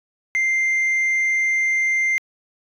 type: tone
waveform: sine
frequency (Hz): 2093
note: C7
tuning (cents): 0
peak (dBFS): -14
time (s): 0.35-2.18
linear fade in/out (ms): 0
effects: tanh soft clip ceiling -16 dBFS